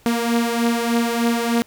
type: beating tone pair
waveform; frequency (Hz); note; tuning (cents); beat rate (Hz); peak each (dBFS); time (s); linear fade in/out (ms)
sawtooth; 233.1 / 236.4; A#3 / A#3; 0 / +24; 3.3; -15 / -19; 0.06-1.62; 0
effects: pink hiss -53 dBFS RMS until 1.66 s